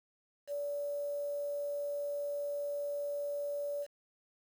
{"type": "tone with quantisation", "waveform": "sine", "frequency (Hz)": 575, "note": "D5", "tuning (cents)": -37, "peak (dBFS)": -34, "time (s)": [0.47, 3.87], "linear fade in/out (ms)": 50, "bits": 9, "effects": []}